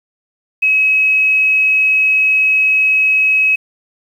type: tone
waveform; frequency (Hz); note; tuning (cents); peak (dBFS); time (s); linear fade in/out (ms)
sine; 2558; D#7; +47; -9; 0.62-3.56; 10
effects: 7-bit